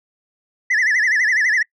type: tone with vibrato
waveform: sine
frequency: 1864 Hz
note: A#6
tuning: 1 cent flat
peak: -11 dBFS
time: 0.7-1.63 s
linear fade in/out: 10 ms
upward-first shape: sine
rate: 12 Hz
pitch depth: 170 cents each way
effects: noise-tail reverb RT60 0.1 s tail -26 dB re dry + tanh soft clip ceiling -13 dBFS